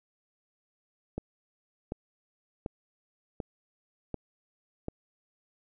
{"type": "click train", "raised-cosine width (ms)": 2, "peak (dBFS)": -20, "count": 6, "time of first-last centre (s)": [1.18, 4.884], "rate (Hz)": 1.35, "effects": []}